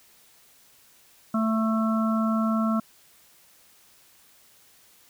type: harmonic tone with a mistuned harmonic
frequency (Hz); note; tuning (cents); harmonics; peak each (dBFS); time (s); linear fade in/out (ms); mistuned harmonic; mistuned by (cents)
221.8; A3; +14; 1 / 3 / 5 / 6; -22 / -32 / -33 / -31; 1.34-2.8; 5; 5; -20
effects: white hiss -57 dBFS RMS until 5.09 s